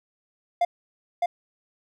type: tone with echo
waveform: triangle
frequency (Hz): 698.5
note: F5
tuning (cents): 0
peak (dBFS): -16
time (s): 0.61-0.65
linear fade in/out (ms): 5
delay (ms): 610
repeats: 1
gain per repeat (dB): -2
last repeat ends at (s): 1.26
effects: none